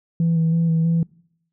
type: tone with vibrato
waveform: sine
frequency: 164.6 Hz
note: E3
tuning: 2 cents flat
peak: -14 dBFS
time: 0.2-1.03 s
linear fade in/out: 2 ms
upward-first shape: square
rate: 3.1 Hz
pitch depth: 19 cents each way
effects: noise-tail reverb RT60 0.7 s tail -25 dB re dry + tanh soft clip ceiling -13 dBFS